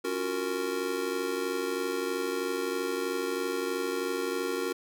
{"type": "chord", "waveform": "square", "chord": "Gb major seventh", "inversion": "second", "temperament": "just", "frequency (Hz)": [277.5, 346.9, 370, 462.5], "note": ["Db4", "F4", "Gb4", "Bb4"], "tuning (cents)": [2, -12, 0, -14], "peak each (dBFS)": [-38, -39, -34, -34], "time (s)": [0.04, 4.73], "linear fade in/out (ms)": 10, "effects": []}